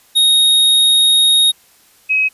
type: tone pair in turn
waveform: square / sine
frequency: 3739 / 2545 Hz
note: A#7 / D#7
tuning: +4 / +39 cents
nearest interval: perfect fifth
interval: 665 cents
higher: first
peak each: -9 / -11 dBFS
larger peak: first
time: 0.15-1.52 / 2.09-2.29 s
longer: first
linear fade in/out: 20 ms
effects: white hiss -50 dBFS RMS until 2.33 s + resampled to 32000 Hz